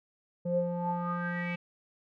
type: tone with low-pass filter sweep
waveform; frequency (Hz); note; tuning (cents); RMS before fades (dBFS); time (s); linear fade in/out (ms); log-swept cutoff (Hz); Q
square; 174.61; F3; 0; -32; 0.45-1.56; 10; 440 to 2500; 8.5
effects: none